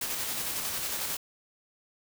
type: noise with tremolo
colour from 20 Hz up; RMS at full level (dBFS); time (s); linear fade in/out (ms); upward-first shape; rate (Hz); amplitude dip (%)
white; -32; 0.01-1.17; 5; square; 11; 25
effects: none